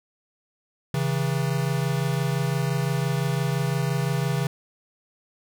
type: tone pair together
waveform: square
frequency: 135.5 / 161.35 Hz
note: C#3 / E3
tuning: -39 / -37 cents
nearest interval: minor third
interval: 302 cents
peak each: -25 / -27 dBFS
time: 0.94-4.47 s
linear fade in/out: 2 ms
effects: none